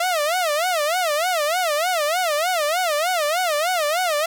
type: tone with vibrato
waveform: sawtooth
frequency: 659.3 Hz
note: E5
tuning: in tune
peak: -15 dBFS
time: 0-4.26 s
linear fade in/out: 5 ms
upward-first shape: sine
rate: 3.3 Hz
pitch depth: 210 cents each way
effects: none